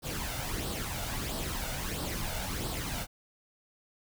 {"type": "noise with flanger", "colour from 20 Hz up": "pink", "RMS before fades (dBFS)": -35, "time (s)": [0.02, 3.07], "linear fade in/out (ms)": 50, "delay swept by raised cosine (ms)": [0.22, 1.42], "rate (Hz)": 1.5, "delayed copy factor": 0.55, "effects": []}